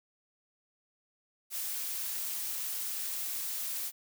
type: noise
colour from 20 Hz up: blue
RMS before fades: -36 dBFS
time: 1.5-3.92 s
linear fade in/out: 50 ms
effects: none